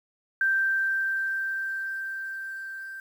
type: tone with level ramp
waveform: sine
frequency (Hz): 1568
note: G6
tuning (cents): 0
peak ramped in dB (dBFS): -20 to -36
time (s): 0.41-3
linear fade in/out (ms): 2
effects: 9-bit